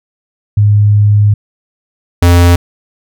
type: tone pair in turn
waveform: sine / square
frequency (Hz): 103.83 / 87.11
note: G#2 / F2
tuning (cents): 0 / -4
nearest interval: minor third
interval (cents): 304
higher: first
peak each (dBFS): -4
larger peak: neither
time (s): 0.57-1.34 / 2.22-2.56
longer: first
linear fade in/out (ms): 5
effects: none